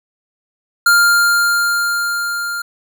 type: tone with level ramp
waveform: square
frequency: 1400 Hz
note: F6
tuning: 4 cents sharp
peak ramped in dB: -8 to -21 dBFS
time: 0.86-2.62 s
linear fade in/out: 5 ms
effects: none